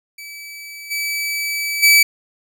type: tone with level steps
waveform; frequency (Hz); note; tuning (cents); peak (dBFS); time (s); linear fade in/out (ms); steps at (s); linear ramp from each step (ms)
sawtooth; 2300; D7; -37; -29 / -17 / -5; 0.18-2.03; 5; 0.9 / 1.82; 20
effects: none